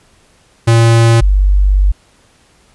square / sine tone pair in turn, 115.3 / 48.6 Hz, A#2 / G1, -19 / -14 cents, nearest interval octave + minor third, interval 1495 cents, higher first, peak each -6 dBFS, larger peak neither, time 0.67-1.21 / 1.21-1.92 s, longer second, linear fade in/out 10 ms, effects pink hiss -50 dBFS RMS until 2.74 s + resampled to 24000 Hz

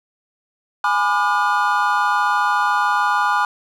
triangle chord, G# diminished seventh, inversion none, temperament just, 830.6 / 996.7 / 1196.1 / 1435.3 Hz, G#5 / B5 / D6 / F6, 0 / +16 / +31 / +47 cents, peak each -19 dBFS, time 0.84-3.45 s, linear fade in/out 2 ms, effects none

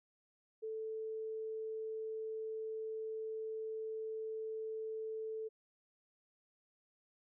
sine tone, 440 Hz, A4, in tune, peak -39 dBFS, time 0.62-5.49 s, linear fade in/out 20 ms, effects none

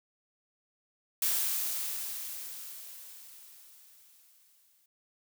blue noise with exponential decay, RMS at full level -28 dBFS, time 1.22-4.86 s, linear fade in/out 2 ms, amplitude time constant 790 ms, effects none

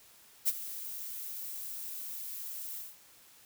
violet noise with ADSR envelope, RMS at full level -26 dBFS, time 0.45-2.97 s, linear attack 30 ms, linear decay 39 ms, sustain -15 dB, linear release 200 ms, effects white hiss -59 dBFS RMS until 3.45 s

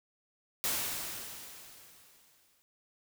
white noise with exponential decay, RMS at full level -31 dBFS, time 0.64-2.62 s, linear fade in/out 0 ms, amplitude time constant 430 ms, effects none

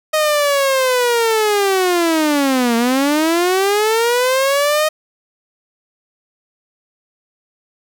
sawtooth linear two-way sweep, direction down then up, 625 to 228.4 to 625 Hz, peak -9 dBFS, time 0.13-4.89 s, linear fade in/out 10 ms, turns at 2.76 s, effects none

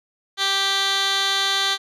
15% pulse tone with band-pass filter, 392 Hz, G4, in tune, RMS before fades -21 dBFS, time 0.37-1.78 s, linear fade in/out 50 ms, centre 3400 Hz, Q 2, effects none

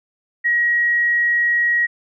sine tone, 1900 Hz, A#6, 33 cents sharp, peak -14 dBFS, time 0.44-1.87 s, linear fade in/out 20 ms, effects none

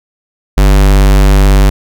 square tone, 49.06 Hz, G1, 2 cents sharp, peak -4 dBFS, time 0.57-1.7 s, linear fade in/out 10 ms, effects none

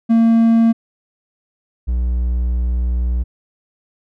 triangle tone pair in turn, 228.2 / 60.62 Hz, A#3 / B1, -37 / -32 cents, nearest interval octave + major seventh, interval 2295 cents, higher first, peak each -7 / -13 dBFS, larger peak first, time 0.09-0.73 / 1.87-3.24 s, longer second, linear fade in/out 20 ms, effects none

